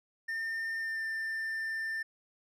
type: tone with pitch glide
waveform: triangle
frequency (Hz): 1809 to 1789.3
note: A6 to A6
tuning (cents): +48 to +29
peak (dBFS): -31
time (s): 0.28-2.03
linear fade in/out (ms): 10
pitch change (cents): -19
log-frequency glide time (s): 0.78-1.04
effects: none